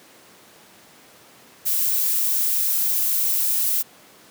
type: noise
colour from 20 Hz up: violet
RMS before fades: -21 dBFS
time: 1.65-3.83 s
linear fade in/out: 20 ms
effects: pink hiss -49 dBFS RMS until 4.3 s + high-pass 200 Hz 12 dB/octave